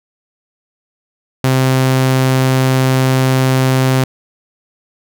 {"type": "tone", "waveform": "sawtooth", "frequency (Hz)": 130.81, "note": "C3", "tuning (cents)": 0, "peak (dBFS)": -6, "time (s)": [1.44, 4.04], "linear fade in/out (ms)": 2, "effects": []}